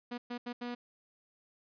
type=tone bursts at uneven times; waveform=sawtooth; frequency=242.4 Hz; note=B3; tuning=32 cents flat; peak=-33 dBFS; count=4; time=0.11-0.18 / 0.3-0.38 / 0.46-0.53 / 0.61-0.75 s; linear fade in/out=10 ms; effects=resampled to 11025 Hz + 12-bit